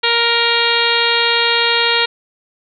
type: harmonic tone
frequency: 468.2 Hz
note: A#4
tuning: 8 cents sharp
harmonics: 1 / 2 / 3 / 4 / 5 / 6 / 7 / 8 / 9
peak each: -21 / -21 / -21 / -21 / -21 / -21 / -21 / -21 / -21 dBFS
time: 0.03-2.06 s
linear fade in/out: 10 ms
effects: none